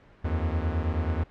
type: beating tone pair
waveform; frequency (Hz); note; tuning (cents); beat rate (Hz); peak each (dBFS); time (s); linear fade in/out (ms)
45% pulse; 77.9 / 87.2; D#2 / F2; +3 / -2; 9.3; -27 / -29; 0.24-1.24; 10
effects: pink hiss -55 dBFS RMS until 1.3 s + low-pass 2000 Hz 12 dB/octave